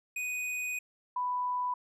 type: tone pair in turn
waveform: square / sine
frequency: 2489 / 991.8 Hz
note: D#7 / B5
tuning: 0 / +7 cents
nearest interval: octave + major third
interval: 1593 cents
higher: first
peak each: -33 / -29 dBFS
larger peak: second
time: 0.16-0.79 / 1.16-1.74 s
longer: first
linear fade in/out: 5 ms
effects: low-pass 12000 Hz 12 dB/octave